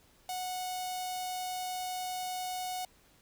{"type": "tone with notch filter", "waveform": "sawtooth", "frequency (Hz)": 735, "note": "F#5", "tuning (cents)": -12, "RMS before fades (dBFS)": -37, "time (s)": [0.29, 2.85], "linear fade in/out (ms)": 2, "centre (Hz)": 1600, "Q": 0.74, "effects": ["pink hiss -64 dBFS RMS until 3.21 s"]}